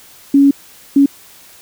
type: tone bursts at uneven times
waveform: sine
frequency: 279.2 Hz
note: C#4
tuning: 13 cents sharp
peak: -5 dBFS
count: 2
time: 0.34-0.51 / 0.96-1.06 s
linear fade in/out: 5 ms
effects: white hiss -42 dBFS RMS until 1.61 s